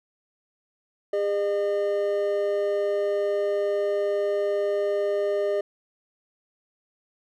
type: tone pair together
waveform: triangle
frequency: 405.1 / 607 Hz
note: G#4 / D#5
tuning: -43 / -43 cents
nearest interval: perfect fifth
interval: 700 cents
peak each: -23 dBFS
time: 1.13-5.61 s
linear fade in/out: 5 ms
effects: none